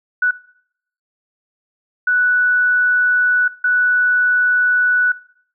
sine tone bursts at uneven times, 1480 Hz, F#6, in tune, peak -12 dBFS, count 3, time 0.22-0.31 / 2.07-3.48 / 3.64-5.12 s, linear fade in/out 5 ms, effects noise-tail reverb RT60 0.7 s tail -21 dB re dry

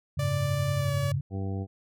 sine chord, F# suspended second, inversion none, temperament equal, 92.5 / 103.83 / 138.59 Hz, F#2 / G#2 / C#3, 0 / 0 / 0 cents, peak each -33 / -31 / -27 dBFS, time 0.17-1.21 s, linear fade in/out 10 ms
sawtooth tone with pitch glide, 587 to 571.6 Hz, D5 to D5, -1 to -47 cents, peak -28 dBFS, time 0.19-1.12 s, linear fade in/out 5 ms, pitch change -46 cents, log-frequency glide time 0.76-0.93 s
harmonic tone, 97 Hz, G2, 18 cents flat, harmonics 1 / 2 / 3 / 4 / 5 / 7 / 8, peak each -30 / -36 / -40 / -42 / -44 / -47 / -48 dBFS, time 1.3-1.67 s, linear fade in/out 50 ms
effects none

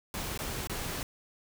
pink noise with dropouts, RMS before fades -36 dBFS, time 0.14-1.03 s, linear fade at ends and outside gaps 1 ms, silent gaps 0.376-0.39 / 0.672-0.696 s, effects none

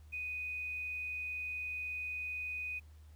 sine tone with quantisation, 2489 Hz, D#7, in tune, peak -37 dBFS, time 0.12-2.8 s, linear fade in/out 20 ms, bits 11, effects added 76 Hz sine -53 dBFS peak until 3.15 s + pink hiss -70 dBFS RMS until 3.15 s

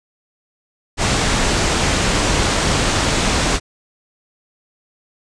pink low-pass noise, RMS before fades -17 dBFS, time 0.97-3.6 s, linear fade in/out 50 ms, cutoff 8700 Hz, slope 48 dB/octave, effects none

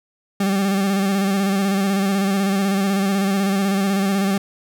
40% pulse tone with vibrato, 196 Hz, G3, in tune, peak -16 dBFS, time 0.4-4.38 s, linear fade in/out 5 ms, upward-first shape square, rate 16 Hz, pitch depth 34 cents each way, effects none

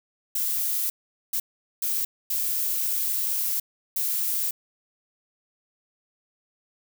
violet noise bursts at uneven times, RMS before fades -26 dBFS, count 5, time 0.35-0.9 / 1.33-1.4 / 1.82-2.05 / 2.3-3.6 / 3.96-4.51 s, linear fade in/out 5 ms, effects none

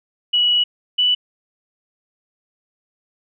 sine tone pair in turn, 2931 / 2967 Hz, F#7 / F#7, -17 / +4 cents, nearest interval unison, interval 21 cents, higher second, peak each -13 dBFS, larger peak neither, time 0.33-0.64 / 0.98-1.15 s, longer first, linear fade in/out 10 ms, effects none

